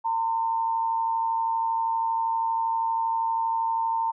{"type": "tone pair together", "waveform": "sine", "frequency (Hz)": [910, 1022.6], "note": ["A#5", "C6"], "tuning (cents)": [-42, -40], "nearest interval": "major second", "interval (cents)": 202, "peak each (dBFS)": [-23, -33], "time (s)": [0.04, 4.12], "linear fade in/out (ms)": 20, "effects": []}